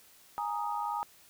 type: chord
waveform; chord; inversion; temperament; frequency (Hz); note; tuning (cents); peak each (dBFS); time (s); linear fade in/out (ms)
sine; Ab suspended second; none; equal; 830.6 / 932.3 / 1244.5; Ab5 / Bb5 / Eb6; 0 / 0 / 0; -35 / -35 / -37; 0.38-1.03; 0
effects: white hiss -59 dBFS RMS until 1.29 s